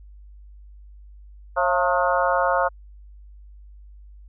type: harmonic tone with a mistuned harmonic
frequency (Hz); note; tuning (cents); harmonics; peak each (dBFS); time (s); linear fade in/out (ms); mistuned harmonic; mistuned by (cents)
180; F#3; -47; 3 / 4 / 5 / 6 / 7 / 8; -23 / -24 / -25 / -26 / -26 / -27; 1.56-2.69; 20; 4; -78
effects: added 50 Hz sine -42 dBFS peak until 4.28 s